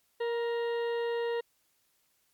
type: harmonic tone with a mistuned harmonic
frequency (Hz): 468.2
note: A#4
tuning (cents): +8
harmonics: 1 / 2 / 3 / 4 / 6 / 7 / 8 / 9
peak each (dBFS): -29 / -40 / -50 / -42 / -48 / -57 / -53 / -57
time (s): 0.2-1.41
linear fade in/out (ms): 10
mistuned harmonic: 2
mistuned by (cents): +20
effects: white hiss -72 dBFS RMS until 2.33 s + MP3 96 kbps